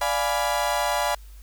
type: chord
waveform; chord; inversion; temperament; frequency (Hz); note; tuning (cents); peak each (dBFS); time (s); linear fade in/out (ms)
35% pulse; D diminished seventh; none; equal with one note detuned; 587.3 / 698.5 / 833.5 / 987.8; D5 / F5 / Ab5 / Cb6; 0 / 0 / +6 / 0; -26; 0.01-1.15; 5
effects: added 50 Hz sine -41 dBFS peak until 1.42 s + white hiss -56 dBFS RMS until 1.42 s